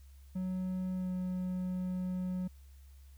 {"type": "tone with pitch glide", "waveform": "triangle", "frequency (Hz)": [185, 183.19], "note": ["F#3", "F#3"], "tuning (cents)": [0, -17], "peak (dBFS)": -31, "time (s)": [0.35, 2.48], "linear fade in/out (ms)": 10, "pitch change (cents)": -17, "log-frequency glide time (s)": [0.95, 1.11], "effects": ["added 68 Hz sine -52 dBFS peak until 3.17 s", "white hiss -69 dBFS RMS until 3.17 s"]}